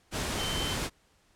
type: tone in noise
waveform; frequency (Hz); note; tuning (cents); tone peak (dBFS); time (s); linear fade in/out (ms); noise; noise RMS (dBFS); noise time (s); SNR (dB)
sine; 3087; G7; -27; -34; 0.36-0.77; 50; pink; -32; 0.11-0.9; -5
effects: pink hiss -66 dBFS RMS until 1.35 s + low-pass 10000 Hz 12 dB/octave